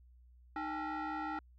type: tone with frequency modulation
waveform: sine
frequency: 244.3 Hz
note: B3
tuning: 19 cents flat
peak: -34 dBFS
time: 0.56-1.39 s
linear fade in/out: 2 ms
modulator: 554 Hz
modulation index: 2.4
effects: tanh soft clip ceiling -35 dBFS + added 61 Hz sine -58 dBFS peak until 1.58 s